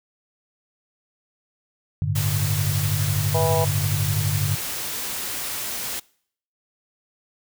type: chord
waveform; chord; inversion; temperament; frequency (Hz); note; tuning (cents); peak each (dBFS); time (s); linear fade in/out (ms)
sine; G suspended second; none; equal; 98 / 110 / 146.83; G2 / A2 / D3; 0 / 0 / 0; -24 / -27 / -24; 2.02-4.55; 0
type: noise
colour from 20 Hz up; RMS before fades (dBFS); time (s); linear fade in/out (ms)
white; -29; 2.15-6; 10
type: harmonic tone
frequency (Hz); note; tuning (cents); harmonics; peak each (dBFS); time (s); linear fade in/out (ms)
163.2; E3; -17; 3 / 4 / 5 / 6; -23 / -25 / -27 / -29; 3.34-3.65; 10
effects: noise-tail reverb RT60 0.6 s tail -24 dB re dry